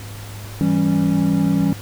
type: chord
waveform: triangle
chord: C# diminished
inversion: first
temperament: equal with one note detuned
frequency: 164.81 / 196 / 276.1 Hz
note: E3 / G3 / C#4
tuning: 0 / 0 / -7 cents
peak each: -17 dBFS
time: 0.61-1.73 s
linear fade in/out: 0 ms
effects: added 103 Hz sine -32 dBFS peak until 1.81 s + pink hiss -38 dBFS RMS until 1.81 s